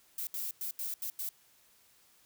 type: noise bursts at uneven times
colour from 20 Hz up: violet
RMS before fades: -37 dBFS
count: 6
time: 0.18-0.27 / 0.34-0.51 / 0.61-0.71 / 0.79-0.94 / 1.02-1.1 / 1.19-1.29 s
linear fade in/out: 2 ms
effects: white hiss -65 dBFS RMS until 2.25 s